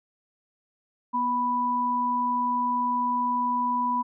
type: tone pair together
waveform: sine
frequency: 243.1 / 987.8 Hz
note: B3 / B5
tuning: -27 / 0 cents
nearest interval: 2 octaves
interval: 2427 cents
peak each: -31 / -23 dBFS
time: 1.13-4.03 s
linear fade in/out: 20 ms
effects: none